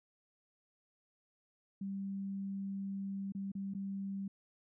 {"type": "tone with dropouts", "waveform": "sine", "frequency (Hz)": 196, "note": "G3", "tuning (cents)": 0, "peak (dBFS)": -37, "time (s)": [1.81, 4.28], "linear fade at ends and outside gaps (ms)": 5, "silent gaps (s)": [[3.322, 3.349], [3.518, 3.551], [3.738, 3.748]], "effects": []}